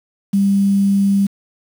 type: tone with quantisation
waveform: sine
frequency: 198.1 Hz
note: G3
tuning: 18 cents sharp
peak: -11 dBFS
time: 0.33-1.27 s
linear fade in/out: 10 ms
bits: 6
effects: none